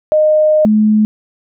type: tone pair in turn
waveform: sine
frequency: 615 / 214 Hz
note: D#5 / A3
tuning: -20 / -48 cents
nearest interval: octave + tritone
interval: 1828 cents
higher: first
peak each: -7 dBFS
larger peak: neither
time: 0.12-0.65 / 0.65-1.05 s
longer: first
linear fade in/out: 0 ms
effects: none